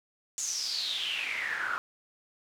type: noise with band-pass filter sweep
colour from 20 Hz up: pink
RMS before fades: -33 dBFS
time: 0.38-1.78 s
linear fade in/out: 0 ms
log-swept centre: 7000 to 1300 Hz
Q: 8.4
effects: none